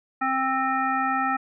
harmonic tone with a mistuned harmonic, 263.7 Hz, C4, 14 cents sharp, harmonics 1 / 3 / 5 / 7 / 9, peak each -30 / -26 / -25 / -30 / -38 dBFS, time 0.21-1.37 s, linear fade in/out 10 ms, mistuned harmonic 9, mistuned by +32 cents, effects none

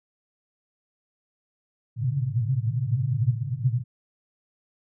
pink band-pass noise, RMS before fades -25 dBFS, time 1.96-3.84 s, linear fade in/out 50 ms, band 110 to 140 Hz, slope 96 dB/octave, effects none

